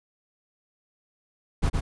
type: noise with echo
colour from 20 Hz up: brown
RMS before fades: -21 dBFS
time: 1.62-1.7 s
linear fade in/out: 20 ms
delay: 110 ms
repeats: 1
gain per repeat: -3 dB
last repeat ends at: 1.81 s
effects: resampled to 24000 Hz